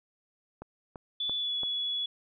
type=click train; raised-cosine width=1 ms; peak=-27 dBFS; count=4; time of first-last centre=0.62-1.634 s; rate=2.96 Hz
type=tone with pitch glide; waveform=sine; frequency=3459 to 3392 Hz; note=A7 to G#7; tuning=-30 to +36 cents; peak=-29 dBFS; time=1.2-2.06 s; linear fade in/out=5 ms; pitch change=-34 cents; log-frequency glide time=1.35-1.57 s
effects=none